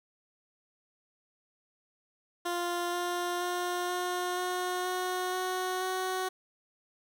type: tone with pitch steps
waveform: 15% pulse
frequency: 349.2 / 352.4 / 355.7 / 359 / 362.4 / 365.7 / 369.1 / 372.5 Hz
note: F4 / F4 / F4 / F4 / F#4 / F#4 / F#4 / F#4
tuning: 0 / +16 / +32 / +48 / -36 / -20 / -4 / +12 cents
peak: -24 dBFS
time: 2.45-6.29 s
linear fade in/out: 10 ms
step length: 480 ms
effects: none